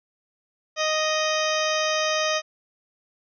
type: harmonic tone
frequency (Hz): 622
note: D#5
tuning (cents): -1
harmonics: 1 / 2 / 3 / 4 / 5 / 6 / 8 / 9 / 10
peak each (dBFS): -25 / -28 / -30 / -31 / -32 / -33 / -34 / -35 / -35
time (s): 0.76-2.42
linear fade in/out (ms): 50
effects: none